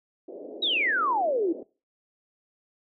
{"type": "band-pass noise", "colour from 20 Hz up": "pink", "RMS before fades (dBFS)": -40, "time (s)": [0.28, 1.63], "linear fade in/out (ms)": 2, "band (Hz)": [280, 600], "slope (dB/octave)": 48}
{"type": "exponential sweep", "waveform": "sine", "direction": "down", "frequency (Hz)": [3942, 311.1], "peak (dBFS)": -22, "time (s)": [0.62, 1.53], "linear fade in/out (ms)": 10}
{"effects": ["noise-tail reverb RT60 0.3 s tail -18 dB re dry"]}